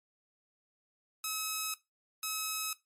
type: tone pair in turn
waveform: 5% pulse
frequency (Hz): 1284 / 1284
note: E6 / E6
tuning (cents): -46 / -46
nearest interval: unison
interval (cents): 0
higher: neither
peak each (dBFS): -22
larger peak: neither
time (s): 1.24-1.74 / 2.23-2.73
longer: neither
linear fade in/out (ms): 2
effects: noise-tail reverb RT60 0.2 s tail -19 dB re dry + MP3 64 kbps